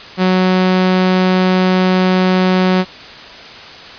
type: tone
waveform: sawtooth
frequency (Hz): 185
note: F#3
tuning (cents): 0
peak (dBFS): -6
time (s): 0.17-2.85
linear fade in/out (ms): 50
effects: white hiss -33 dBFS RMS until 3.98 s + resampled to 11025 Hz